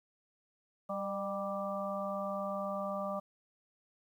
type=harmonic tone with a mistuned harmonic; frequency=196 Hz; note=G3; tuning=in tune; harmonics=1 / 3 / 4 / 5 / 6; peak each=-41 / -37 / -44 / -49 / -40 dBFS; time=0.89-3.2 s; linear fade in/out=10 ms; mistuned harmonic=3; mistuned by=+35 cents; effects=11-bit